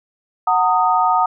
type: chord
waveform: sine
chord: D# minor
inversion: first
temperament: equal with one note detuned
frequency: 740 / 914.2 / 1244.5 Hz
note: F#5 / A#5 / D#6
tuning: 0 / -34 / 0 cents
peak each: -17 dBFS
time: 0.47-1.26 s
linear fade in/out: 5 ms
effects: none